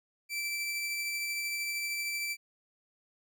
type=tone with tremolo; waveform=sawtooth; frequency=2332 Hz; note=D7; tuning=13 cents flat; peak=-28 dBFS; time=0.29-2.37 s; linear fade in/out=50 ms; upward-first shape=triangle; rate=13 Hz; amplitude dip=25%; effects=none